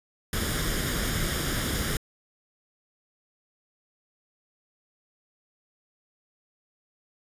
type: noise with comb filter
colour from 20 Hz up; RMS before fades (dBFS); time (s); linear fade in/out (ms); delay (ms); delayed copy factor
pink; -28; 0.33-1.97; 2; 0.58; +0.6
effects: resampled to 32000 Hz